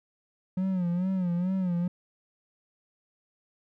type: tone with vibrato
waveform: triangle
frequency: 181.4 Hz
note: F#3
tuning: 34 cents flat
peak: -23 dBFS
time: 0.57-1.88 s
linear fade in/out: 5 ms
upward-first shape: sine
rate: 2.3 Hz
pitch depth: 91 cents each way
effects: none